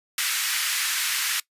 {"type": "high-pass noise", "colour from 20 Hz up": "pink", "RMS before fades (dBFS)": -25, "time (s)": [0.18, 1.4], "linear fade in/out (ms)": 2, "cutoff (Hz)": 1500, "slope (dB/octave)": 24, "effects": ["noise-tail reverb RT60 0.1 s tail -21 dB re dry", "resampled to 32000 Hz"]}